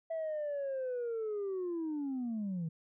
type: linear sweep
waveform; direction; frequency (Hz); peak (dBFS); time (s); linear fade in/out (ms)
sine; down; 659.3 to 156.1; -32; 0.1-2.69; 10
effects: tanh soft clip ceiling -32 dBFS